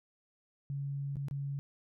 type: tone with dropouts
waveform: sine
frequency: 140 Hz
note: C#3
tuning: 18 cents sharp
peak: -34 dBFS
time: 0.7-1.59 s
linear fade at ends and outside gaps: 0 ms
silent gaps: 1.157-1.168 / 1.284-1.311 s
effects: none